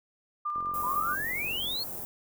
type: tone with tremolo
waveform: sine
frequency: 1196 Hz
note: D6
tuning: 31 cents sharp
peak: -28 dBFS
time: 0.45-1.15 s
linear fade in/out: 10 ms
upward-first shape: square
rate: 9.6 Hz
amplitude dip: 25%
type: click train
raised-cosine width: 2 ms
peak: -34 dBFS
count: 54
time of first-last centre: 0.56-1.733 s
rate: 45.2 Hz
type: band-stop noise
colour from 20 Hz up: white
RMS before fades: -38 dBFS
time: 0.74-2.05 s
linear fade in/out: 0 ms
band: 690 to 16000 Hz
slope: 12 dB/octave
type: exponential sweep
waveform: sine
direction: up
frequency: 954 to 4435 Hz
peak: -30 dBFS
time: 0.83-1.84 s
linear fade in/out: 10 ms
effects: none